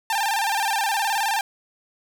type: tone with vibrato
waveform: sawtooth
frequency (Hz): 845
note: G#5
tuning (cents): +30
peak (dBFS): -17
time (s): 0.1-1.41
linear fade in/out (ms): 2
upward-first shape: square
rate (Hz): 19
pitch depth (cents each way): 100
effects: none